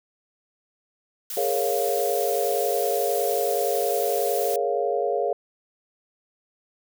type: noise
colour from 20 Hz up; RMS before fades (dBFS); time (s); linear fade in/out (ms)
blue; -32; 1.3-4.56; 2
type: chord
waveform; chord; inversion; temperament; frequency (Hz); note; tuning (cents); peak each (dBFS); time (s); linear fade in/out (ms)
sine; Bb minor seventh; third; equal; 415.3 / 466.2 / 554.4 / 698.5; Ab4 / Bb4 / Db5 / F5; 0 / 0 / 0 / 0; -27; 1.37-5.33; 2
effects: none